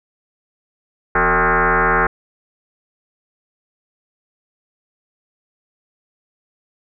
sine tone with frequency modulation, 164.81 Hz, E3, in tune, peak -12 dBFS, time 1.15-2.07 s, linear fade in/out 5 ms, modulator 206 Hz, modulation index 8, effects none

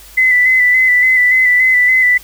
sine tone with vibrato, 2009 Hz, B6, 29 cents sharp, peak -7 dBFS, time 0.17-2.18 s, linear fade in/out 10 ms, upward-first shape square, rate 3.5 Hz, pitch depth 25 cents each way, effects added 50 Hz sine -41 dBFS peak until 2.23 s + white hiss -39 dBFS RMS until 2.23 s

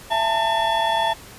triangle tone cluster, 666 / 862 / 902 / 1798 / 3402 Hz, E5 / A5 / A5 / A6 / G#7, +18 / -36 / +43 / +37 / +41 cents, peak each -23 / -24 / -19 / -27 / -26 dBFS, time 0.1-1.14 s, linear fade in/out 20 ms, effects pink hiss -42 dBFS RMS until 1.38 s + resampled to 32000 Hz

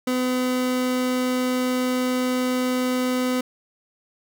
30% pulse tone, 252.9 Hz, B3, 41 cents sharp, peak -18 dBFS, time 0.07-3.41 s, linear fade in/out 5 ms, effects none

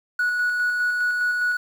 triangle tone with tremolo, 1466 Hz, F#6, 16 cents flat, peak -16 dBFS, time 0.19-1.57 s, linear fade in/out 5 ms, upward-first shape square, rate 4.9 Hz, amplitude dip 30%, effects tanh soft clip ceiling -14 dBFS + 8-bit

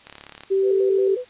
click train, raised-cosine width 0.2 ms, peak -21 dBFS, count 14, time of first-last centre 0.07-0.435 s, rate 35.6 Hz
sine tone, 387.2 Hz, G4, 21 cents flat, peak -16 dBFS, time 0.5-1.16 s, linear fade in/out 20 ms
sine tone with vibrato, 466.2 Hz, A#4, in tune, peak -25 dBFS, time 0.62-1.25 s, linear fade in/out 50 ms, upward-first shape square, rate 5.5 Hz, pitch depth 120 cents each way
effects white hiss -49 dBFS RMS until 1.29 s + resampled to 8000 Hz

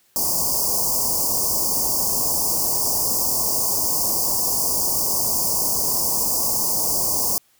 white band-stop noise, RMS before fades -21 dBFS, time 0.16-7.38 s, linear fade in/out 0 ms, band 1100 to 4700 Hz, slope 96 dB/octave, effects white hiss -60 dBFS RMS until 7.59 s

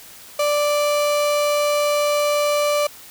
35% pulse tone, 587.3 Hz, D5, in tune, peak -15 dBFS, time 0.39-2.87 s, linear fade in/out 5 ms, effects white hiss -42 dBFS RMS until 3.1 s

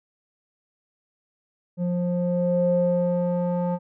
square tone with low-pass filter sweep, 176.5 Hz, F3, 19 cents sharp, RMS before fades -23 dBFS, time 1.77-3.79 s, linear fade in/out 50 ms, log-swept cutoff 390 to 760 Hz, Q 5.4, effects none

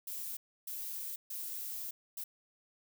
violet noise bursts at uneven times, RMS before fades -41 dBFS, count 4, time 0.07-0.37 / 0.67-1.16 / 1.3-1.91 / 2.17-2.24 s, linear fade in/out 5 ms, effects none

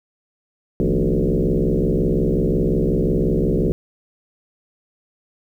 sine tone with frequency modulation, 107.5 Hz, A2, 40 cents flat, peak -15 dBFS, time 0.8-3.72 s, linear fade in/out 0 ms, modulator 65.6 Hz, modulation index 5.6, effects 9-bit

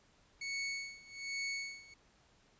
sawtooth tone with tremolo, 2217 Hz, C#7, in tune, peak -32 dBFS, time 0.41-1.94 s, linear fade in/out 5 ms, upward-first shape sine, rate 1.2 Hz, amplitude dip 90%, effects pink hiss -68 dBFS RMS until 2.59 s + resampled to 16000 Hz

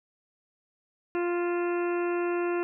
harmonic tone with a mistuned harmonic, 349.2 Hz, F4, in tune, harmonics 1 / 2 / 3 / 4 / 5 / 6 / 7 / 8, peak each -26 / -37 / -38 / -39 / -43 / -48 / -46 / -44 dBFS, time 1.15-2.63 s, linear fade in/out 0 ms, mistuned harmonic 8, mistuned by -56 cents, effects none

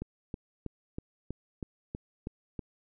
click train, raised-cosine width 3 ms, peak -23 dBFS, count 9, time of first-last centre 0.02-2.592 s, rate 3.11 Hz, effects none

